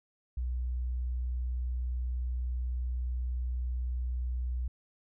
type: tone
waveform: sine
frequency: 61.74 Hz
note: B1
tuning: in tune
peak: -30 dBFS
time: 0.37-4.68 s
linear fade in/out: 5 ms
effects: none